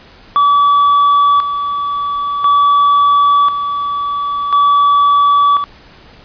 triangle tone with tremolo, 1147 Hz, D6, 41 cents flat, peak -5 dBFS, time 0.36-5.64 s, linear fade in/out 0 ms, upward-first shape square, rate 0.48 Hz, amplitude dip 60%, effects pink hiss -41 dBFS RMS until 6.24 s + resampled to 11025 Hz

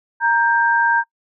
sine tone pair together, 932.3 / 1582 Hz, A#5 / G6, 0 / +15 cents, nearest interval major sixth, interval 915 cents, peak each -16 / -16 dBFS, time 0.2-1.04 s, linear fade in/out 50 ms, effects noise-tail reverb RT60 0.1 s tail -23 dB re dry

